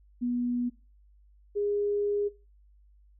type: tone pair in turn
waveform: sine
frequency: 243.7 / 409.9 Hz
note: B3 / G#4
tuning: -23 / -23 cents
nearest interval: major sixth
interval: 900 cents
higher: second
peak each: -26 dBFS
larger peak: neither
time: 0.21-0.7 / 1.55-2.29 s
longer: second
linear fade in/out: 20 ms
effects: noise-tail reverb RT60 0.3 s tail -19 dB re dry + added 50 Hz sine -56 dBFS peak until 3.19 s